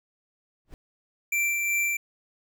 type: noise with exponential growth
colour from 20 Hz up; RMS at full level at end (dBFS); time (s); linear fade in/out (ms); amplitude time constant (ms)
brown; -38; 0.65-0.74; 0; 18
type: tone with tremolo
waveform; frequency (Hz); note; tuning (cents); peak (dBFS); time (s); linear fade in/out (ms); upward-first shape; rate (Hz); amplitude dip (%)
square; 2349; D7; 0; -23; 1.32-1.97; 5; sine; 2.7; 30
effects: none